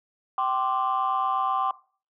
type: chord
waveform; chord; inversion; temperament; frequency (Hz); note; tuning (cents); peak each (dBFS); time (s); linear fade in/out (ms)
sine; G suspended fourth; none; equal with one note detuned; 773.2 / 1046.5 / 1174.7; G5 / C6 / D6; -24 / 0 / 0; -26; 0.38-1.71; 2
effects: noise-tail reverb RT60 0.4 s tail -19 dB re dry + tanh soft clip ceiling -16 dBFS